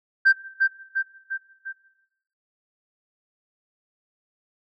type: tone with echo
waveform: sine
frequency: 1568 Hz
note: G6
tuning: in tune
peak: -10 dBFS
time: 0.25-0.33 s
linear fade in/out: 20 ms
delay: 350 ms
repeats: 4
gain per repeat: -5 dB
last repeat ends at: 1.73 s
effects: noise-tail reverb RT60 0.9 s tail -17 dB re dry + tanh soft clip ceiling -10 dBFS